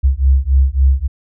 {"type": "beating tone pair", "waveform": "sine", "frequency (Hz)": [65.41, 69.01], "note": ["C2", "C#2"], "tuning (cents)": [0, -7], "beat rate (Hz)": 3.6, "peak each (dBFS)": -12, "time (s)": [0.03, 1.08], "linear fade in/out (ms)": 20, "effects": []}